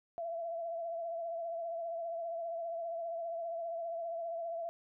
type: tone with vibrato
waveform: sine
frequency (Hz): 672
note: E5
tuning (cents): +33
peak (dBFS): -36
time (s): 0.18-4.69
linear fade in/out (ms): 0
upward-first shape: triangle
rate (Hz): 15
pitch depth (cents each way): 49
effects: none